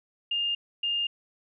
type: tone pair in turn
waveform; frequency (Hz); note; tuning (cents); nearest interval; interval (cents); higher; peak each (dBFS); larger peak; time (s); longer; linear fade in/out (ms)
sine; 2818 / 2818; F7 / F7; +15 / +15; unison; 0; neither; -25; neither; 0.31-0.55 / 0.83-1.07; neither; 5
effects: none